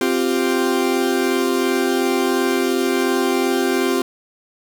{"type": "chord", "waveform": "40% pulse", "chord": "C suspended fourth", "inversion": "none", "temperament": "equal", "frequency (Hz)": [261.6, 349.2, 392], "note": ["C4", "F4", "G4"], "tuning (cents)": [0, 0, 0], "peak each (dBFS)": -20, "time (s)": [0.01, 4.02], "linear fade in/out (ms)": 2, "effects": []}